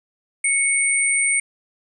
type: tone pair together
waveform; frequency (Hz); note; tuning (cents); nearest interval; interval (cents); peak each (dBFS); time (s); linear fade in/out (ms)
sine; 2217 / 8854; C#7 / C#9; 0 / -3; 2 octaves; 2397; -19; 0.44-1.4; 5
effects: 9-bit